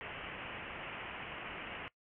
white low-pass noise, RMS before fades -45 dBFS, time 0.01-1.88 s, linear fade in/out 0 ms, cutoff 3000 Hz, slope 96 dB/octave, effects noise-tail reverb RT60 0.1 s tail -20 dB re dry

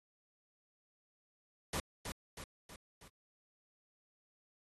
pink noise with echo, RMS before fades -38 dBFS, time 1.73-1.8 s, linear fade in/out 2 ms, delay 320 ms, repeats 4, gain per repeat -5 dB, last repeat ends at 3.08 s, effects AAC 32 kbps

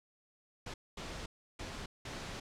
pink noise bursts at uneven times, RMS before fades -43 dBFS, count 4, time 0.66-0.74 / 0.97-1.26 / 1.59-1.86 / 2.05-2.4 s, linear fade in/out 5 ms, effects low-pass 6000 Hz 12 dB/octave

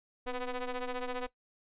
sawtooth ring-modulated tone, 250.4 Hz, B3, 24 cents sharp, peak -27 dBFS, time 0.26-1.27 s, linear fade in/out 10 ms, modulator 243 Hz, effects noise-tail reverb RT60 0.1 s tail -17 dB re dry + resampled to 8000 Hz

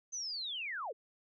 sine linear sweep, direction down, 6280 to 370 Hz, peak -37 dBFS, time 0.12-0.93 s, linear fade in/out 20 ms, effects none

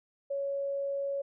sine tone, 557 Hz, C#5, 8 cents sharp, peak -30 dBFS, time 0.3-1.22 s, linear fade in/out 10 ms, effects none

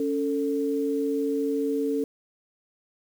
sine tone pair together, 279.3 / 445 Hz, C#4 / A4, +13 / +20 cents, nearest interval minor sixth, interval 807 cents, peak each -26 dBFS, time 0-2.04 s, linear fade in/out 2 ms, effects 8-bit

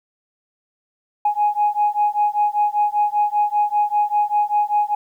sine beating tone pair, 830.6 / 835.7 Hz, G#5 / G#5, 0 / +11 cents, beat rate 5.1 Hz, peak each -18 dBFS, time 1.25-4.95 s, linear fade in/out 5 ms, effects tanh soft clip ceiling -9 dBFS + 9-bit

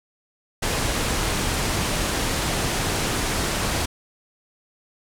pink low-pass noise, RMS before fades -24 dBFS, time 0.62-3.86 s, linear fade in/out 10 ms, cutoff 11000 Hz, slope 24 dB/octave, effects none

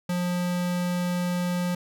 square tone, 177.6 Hz, F3, 29 cents sharp, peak -25 dBFS, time 0.09-1.75 s, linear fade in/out 5 ms, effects none

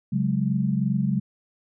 sine chord, C# suspended fourth, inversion none, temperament equal with one note detuned, 137.71 / 185 / 207.7 Hz, C#3 / F#3 / G#3, -11 / 0 / 0 cents, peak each -25 dBFS, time 0.12-1.2 s, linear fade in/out 10 ms, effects none

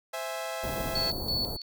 sawtooth chord, C augmented, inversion none, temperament equal, 523.3 / 659.3 / 830.6 Hz, C5 / E5 / G#5, 0 / 0 / 0 cents, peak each -35 / -31 / -36 dBFS, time 0.13-1.11 s, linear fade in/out 10 ms
pink band-stop noise, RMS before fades -35 dBFS, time 0.63-1.57 s, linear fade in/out 10 ms, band 830 to 12000 Hz, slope 24 dB/octave
sine tone with tremolo, 4435 Hz, C#8, in tune, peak -27 dBFS, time 0.95-1.62 s, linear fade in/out 5 ms, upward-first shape square, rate 3 Hz, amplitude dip 70%
effects none

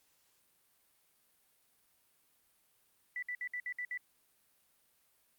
sine tone bursts, 1975.5 Hz, B6, in tune, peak -36 dBFS, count 7, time 3.16-3.975 s, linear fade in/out 2 ms, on 65 ms, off 60 ms, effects white hiss -72 dBFS RMS until 5.38 s + Opus 48 kbps

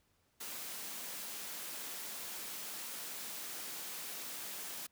white high-pass noise, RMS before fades -44 dBFS, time 0.4-4.87 s, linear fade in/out 10 ms, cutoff 160 Hz, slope 24 dB/octave, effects pink hiss -75 dBFS RMS until 4.91 s

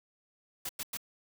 white noise bursts, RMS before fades -37 dBFS, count 3, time 0.65-0.972 s, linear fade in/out 5 ms, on 42 ms, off 98 ms, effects none

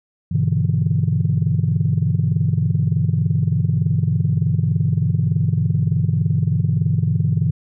sine chord, E minor seventh, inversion first, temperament equal with one note detuned, 100.12 / 123.47 / 146.83 / 164.81 Hz, G2 / B2 / D3 / E3, +37 / 0 / 0 / 0 cents, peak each -20 dBFS, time 0.31-7.51 s, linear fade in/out 10 ms, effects tanh soft clip ceiling -7 dBFS

